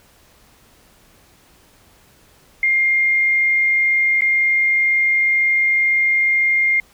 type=tone with dropouts; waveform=sine; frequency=2117 Hz; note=C7; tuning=20 cents sharp; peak=-13 dBFS; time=2.63-6.8 s; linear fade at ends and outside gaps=2 ms; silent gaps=4.209-4.219 s; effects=pink hiss -52 dBFS RMS until 6.93 s